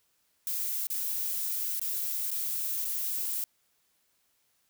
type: noise with dropouts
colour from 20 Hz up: violet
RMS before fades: -32 dBFS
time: 0.47-3.44 s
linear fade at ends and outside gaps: 1 ms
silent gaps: 0.87-0.902 / 1.796-1.815 / 2.306-2.314 / 2.847-2.851 s
effects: white hiss -72 dBFS RMS until 4.69 s